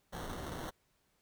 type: noise with sample-and-hold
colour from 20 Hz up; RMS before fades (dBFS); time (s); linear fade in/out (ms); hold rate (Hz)
pink; -42; 0.12-0.71; 20; 2450
effects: pink hiss -75 dBFS RMS until 1.21 s